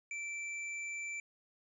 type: tone with hard clipping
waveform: sine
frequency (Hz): 2335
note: D7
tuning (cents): -11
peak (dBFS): -40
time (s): 0.11-1.2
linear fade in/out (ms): 2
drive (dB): 13
effects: resampled to 22050 Hz